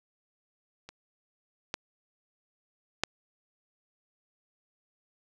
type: clicks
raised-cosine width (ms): 0.2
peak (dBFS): -27 / -14 / -8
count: 3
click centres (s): 0.89 / 1.741 / 3.036
effects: none